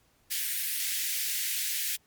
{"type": "high-pass noise", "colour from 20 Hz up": "white", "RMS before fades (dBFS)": -31, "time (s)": [0.3, 1.97], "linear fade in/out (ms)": 20, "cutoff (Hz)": 1700, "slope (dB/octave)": 48, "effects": ["pink hiss -67 dBFS RMS until 2.06 s", "Opus 48 kbps"]}